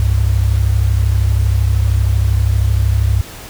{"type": "tone pair together", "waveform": "sine", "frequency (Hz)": [67.4, 100.19], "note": ["C#2", "G2"], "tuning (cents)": [-48, 38], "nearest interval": "perfect fifth", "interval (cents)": 686, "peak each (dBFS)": -13, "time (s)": [0, 3.21], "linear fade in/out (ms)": 0, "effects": ["pink hiss -33 dBFS RMS until 3.49 s"]}